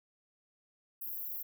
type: high-pass noise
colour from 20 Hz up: pink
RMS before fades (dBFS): -40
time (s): 1.01-1.43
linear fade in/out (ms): 10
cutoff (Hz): 12000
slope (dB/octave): 96
effects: none